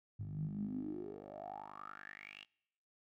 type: tone with band-pass filter sweep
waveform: 10% pulse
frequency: 50.5 Hz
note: G#1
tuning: 48 cents flat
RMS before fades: -45 dBFS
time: 0.19-2.45 s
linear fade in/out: 10 ms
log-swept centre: 110 to 3000 Hz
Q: 9.3
effects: noise-tail reverb RT60 0.9 s tail -26 dB re dry